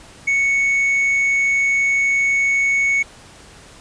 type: tone with tanh clipping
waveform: sine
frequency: 2217 Hz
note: C#7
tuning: in tune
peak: -15 dBFS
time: 0.27-3.03 s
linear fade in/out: 10 ms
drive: 3 dB
effects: pink hiss -43 dBFS RMS until 3.8 s + resampled to 22050 Hz